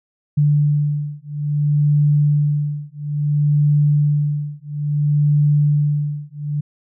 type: beating tone pair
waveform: sine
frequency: 146.83 / 147.42 Hz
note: D3 / D3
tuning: 0 / +7 cents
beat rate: 0.59 Hz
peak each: -17 dBFS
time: 0.37-6.61 s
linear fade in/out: 10 ms
effects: none